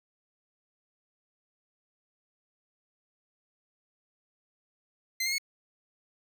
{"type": "tone with pitch steps", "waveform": "20% pulse", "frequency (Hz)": [2075, 2133, 2193], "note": ["C7", "C7", "C#7"], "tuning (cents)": [-15, 33, -19], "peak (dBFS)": -23, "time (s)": [5.2, 5.383], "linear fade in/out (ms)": 5, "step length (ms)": 61, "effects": []}